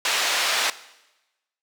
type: band-pass noise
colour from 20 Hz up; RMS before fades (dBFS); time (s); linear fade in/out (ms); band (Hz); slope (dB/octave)
white; -23; 0.05-0.7; 2; 610 to 4600; 12
effects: noise-tail reverb RT60 1.0 s tail -17 dB re dry